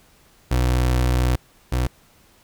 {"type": "tone pair in turn", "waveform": "30% pulse", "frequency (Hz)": [62.1, 62.43], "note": ["B1", "B1"], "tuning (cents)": [10, 19], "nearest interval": "unison", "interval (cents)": 9, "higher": "second", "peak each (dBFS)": [-14, -16], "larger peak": "first", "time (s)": [[0.51, 1.36], [1.72, 1.87]], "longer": "first", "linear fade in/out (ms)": 5, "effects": ["pink hiss -55 dBFS RMS until 2.43 s"]}